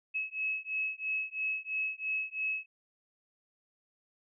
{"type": "beating tone pair", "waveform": "sine", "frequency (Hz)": [2575, 2578], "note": ["E7", "E7"], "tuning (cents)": [-41, -39], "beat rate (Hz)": 3, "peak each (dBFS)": [-35, -35], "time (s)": [0.14, 2.66], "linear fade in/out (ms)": 20, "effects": []}